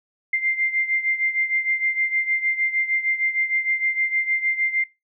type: beating tone pair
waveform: sine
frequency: 2093 / 2099.5 Hz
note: C7 / C7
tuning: 0 / +5 cents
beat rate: 6.5 Hz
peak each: -21 / -26 dBFS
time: 0.33-4.84 s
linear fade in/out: 5 ms
effects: noise-tail reverb RT60 0.2 s tail -17 dB re dry